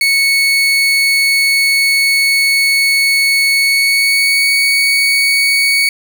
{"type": "tone with pitch glide", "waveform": "30% pulse", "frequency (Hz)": [2212, 2233], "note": ["C#7", "C#7"], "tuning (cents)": [-4, 12], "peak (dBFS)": -7, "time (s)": [0.01, 5.89], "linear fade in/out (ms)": 2, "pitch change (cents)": 16, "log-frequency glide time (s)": [3.55, 4.5], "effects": []}